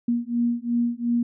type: beating tone pair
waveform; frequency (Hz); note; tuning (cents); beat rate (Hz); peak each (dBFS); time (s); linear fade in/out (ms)
sine; 236.2 / 239; A#3 / A#3; +23 / +43; 2.8; -24; 0.08-1.23; 5
effects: none